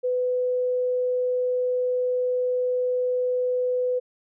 sine tone, 500 Hz, B4, 21 cents sharp, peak -21 dBFS, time 0.03-4 s, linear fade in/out 20 ms, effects none

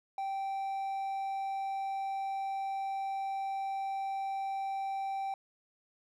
triangle tone, 780 Hz, G5, 9 cents flat, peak -31 dBFS, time 0.18-5.34 s, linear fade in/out 2 ms, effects none

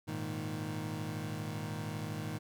25% pulse chord, Ab suspended second, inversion none, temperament equal, 103.83 / 116.54 / 155.56 Hz, Ab2 / Bb2 / Eb3, 0 / 0 / 0 cents, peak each -38 / -39 / -36 dBFS, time 0.07-2.39 s, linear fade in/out 20 ms, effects none

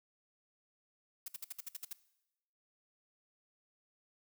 blue noise bursts, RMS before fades -42 dBFS, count 9, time 1.26-1.93 s, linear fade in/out 5 ms, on 22 ms, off 59 ms, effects noise-tail reverb RT60 0.9 s tail -18 dB re dry

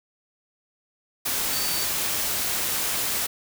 sine tone in noise, 4569 Hz, D8, 48 cents flat, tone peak -31 dBFS, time 1.52-1.85 s, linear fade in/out 10 ms, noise white, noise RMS -26 dBFS, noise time 1.25-3.27 s, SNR -8 dB, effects none

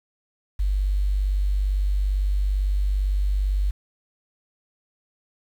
sine tone with quantisation, 48.87 Hz, G1, 5 cents flat, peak -19 dBFS, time 0.59-3.71 s, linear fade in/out 10 ms, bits 8, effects none

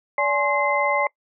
sine tone cluster, 578 / 841 / 1063 / 2066 Hz, D5 / G#5 / C6 / C7, -28 / +22 / +27 / -22 cents, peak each -23 / -25 / -24 / -23 dBFS, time 0.18-1.07 s, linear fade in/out 2 ms, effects noise-tail reverb RT60 0.1 s tail -24 dB re dry

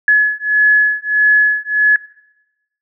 sine beating tone pair, 1700 / 1701.6 Hz, G#6 / G#6, +40 / +42 cents, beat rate 1.6 Hz, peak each -12 dBFS, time 0.08-1.96 s, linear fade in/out 2 ms, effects noise-tail reverb RT60 0.9 s tail -20 dB re dry

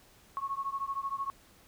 sine beating tone pair, 1094 / 1107 Hz, C#6 / C#6, -23 / -3 cents, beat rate 13 Hz, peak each -35 / -36 dBFS, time 0.37-1.3 s, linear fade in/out 0 ms, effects pink hiss -60 dBFS RMS until 1.67 s

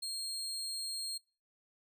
30% pulse tone, 4235 Hz, C8, 20 cents sharp, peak -34 dBFS, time 0.02-1.18 s, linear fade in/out 10 ms, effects noise-tail reverb RT60 0.4 s tail -26 dB re dry

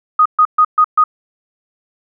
sine tone bursts, 1244.5 Hz, D#6, in tune, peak -6 dBFS, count 5, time 0.19-1.04 s, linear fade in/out 5 ms, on 66 ms, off 130 ms, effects none

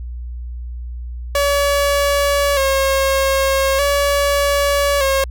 sawtooth tone with vibrato, 554.4 Hz, C#5, in tune, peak -10 dBFS, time 1.35-5.24 s, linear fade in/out 2 ms, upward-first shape square, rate 0.41 Hz, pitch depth 43 cents each way, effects added 60 Hz sine -25 dBFS peak until 5.3 s

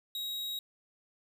45% pulse tone, 3810 Hz, A#7, 37 cents sharp, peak -35 dBFS, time 0.15-0.59 s, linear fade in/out 2 ms, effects none

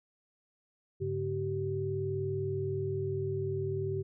sine tone cluster, 100.6 / 141 / 384.7 Hz, G2 / C#3 / G4, +45 / +30 / -33 cents, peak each -36 / -37 / -33 dBFS, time 1-4.03 s, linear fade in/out 20 ms, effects none

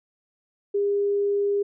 sine tone, 404.4 Hz, G#4, 46 cents flat, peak -20 dBFS, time 0.74-1.63 s, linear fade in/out 10 ms, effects none

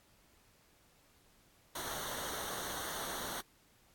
pink noise with comb filter, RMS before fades -41 dBFS, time 1.75-3.41 s, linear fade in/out 5 ms, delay 0.4 ms, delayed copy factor -0.75, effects pink hiss -67 dBFS RMS until 3.94 s + AAC 64 kbps

